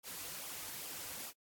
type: noise with flanger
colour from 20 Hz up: white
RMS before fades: -45 dBFS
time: 0.03-1.33 s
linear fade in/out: 50 ms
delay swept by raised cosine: 0.49 to 5.39 ms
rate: 2.4 Hz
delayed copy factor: -0.55
effects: AAC 64 kbps